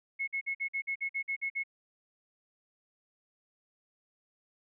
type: tone bursts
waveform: sine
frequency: 2182 Hz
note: C#7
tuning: 28 cents flat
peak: -30 dBFS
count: 11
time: 0.19-1.637 s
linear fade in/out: 20 ms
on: 87 ms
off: 49 ms
effects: none